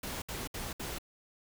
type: noise bursts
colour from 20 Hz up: pink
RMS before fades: -39 dBFS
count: 4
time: 0.03-0.985 s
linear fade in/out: 5 ms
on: 190 ms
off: 65 ms
effects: none